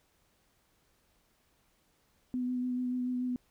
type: tone with vibrato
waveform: sine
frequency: 250 Hz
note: B3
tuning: 21 cents sharp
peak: -30 dBFS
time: 2.34-3.36 s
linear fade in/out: 0 ms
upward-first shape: sine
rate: 6.9 Hz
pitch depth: 16 cents each way
effects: pink hiss -71 dBFS RMS until 3.5 s